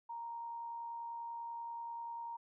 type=tone with amplitude modulation; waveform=sine; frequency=932.3 Hz; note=A#5; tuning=in tune; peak=-40 dBFS; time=0.09-2.37 s; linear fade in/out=10 ms; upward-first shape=sine; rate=70.3 Hz; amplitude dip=25%; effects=none